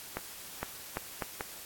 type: accelerating click train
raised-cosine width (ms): 0.5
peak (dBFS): -18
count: 5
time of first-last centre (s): 0.17-1.409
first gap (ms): 460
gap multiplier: 0.74
effects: white hiss -46 dBFS RMS until 1.65 s + AAC 64 kbps